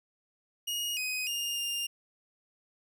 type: tone with pitch steps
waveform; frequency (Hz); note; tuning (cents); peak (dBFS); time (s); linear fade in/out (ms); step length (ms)
sawtooth; 2873 / 2509 / 2825 / 2805; F7 / D#7 / F7 / F7; +48 / +14 / +19 / +7; -28; 0.67-1.87; 10; 300
effects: none